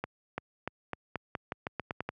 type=accelerating click train; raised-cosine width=0.5 ms; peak=-18 dBFS; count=12; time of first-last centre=0.04-2.09 s; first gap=340 ms; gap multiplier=0.87; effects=high-pass 80 Hz 12 dB/octave